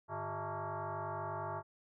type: tone with frequency modulation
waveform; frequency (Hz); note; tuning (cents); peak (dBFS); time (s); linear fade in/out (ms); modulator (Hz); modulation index
sine; 103.3; G#2; -9; -37; 0.08-1.63; 50; 255; 4.5
effects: none